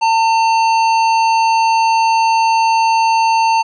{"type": "tone with hard clipping", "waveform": "sine", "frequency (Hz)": 900, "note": "A5", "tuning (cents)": 39, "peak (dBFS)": -12, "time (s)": [0.01, 3.63], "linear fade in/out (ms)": 20, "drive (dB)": 12, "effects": ["resampled to 24000 Hz"]}